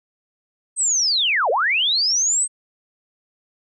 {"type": "linear two-way sweep", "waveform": "sine", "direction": "down then up", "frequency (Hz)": [8430, 422.8, 8430], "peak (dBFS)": -16, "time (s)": [0.76, 2.48], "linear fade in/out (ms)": 50, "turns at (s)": 1.5, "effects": []}